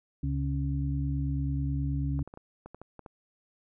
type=harmonic tone; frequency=69.3 Hz; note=C#2; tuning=in tune; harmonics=1 / 2 / 4; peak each=-31 / -30 / -35 dBFS; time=0.23-2.23 s; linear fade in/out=5 ms
type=clicks; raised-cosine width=1 ms; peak=-30 dBFS; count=9; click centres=2.192 / 2.276 / 2.339 / 2.374 / 2.66 / 2.746 / 2.816 / 2.993 / 3.062 s
effects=none